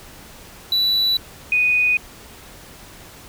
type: tone pair in turn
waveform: triangle / sine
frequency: 3951 / 2482 Hz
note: B7 / D#7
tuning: 0 / -5 cents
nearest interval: minor sixth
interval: 805 cents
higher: first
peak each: -14 dBFS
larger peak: neither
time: 0.72-1.17 / 1.52-1.97 s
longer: neither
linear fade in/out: 2 ms
effects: pink hiss -42 dBFS RMS until 3.28 s